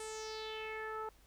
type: tone with low-pass filter sweep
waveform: sawtooth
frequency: 437 Hz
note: A4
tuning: 12 cents flat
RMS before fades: -43 dBFS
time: 0-1.09 s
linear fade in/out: 2 ms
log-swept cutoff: 9100 to 1100 Hz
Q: 4.1
effects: added 50 Hz sine -65 dBFS peak until 1.26 s + pink hiss -67 dBFS RMS until 1.26 s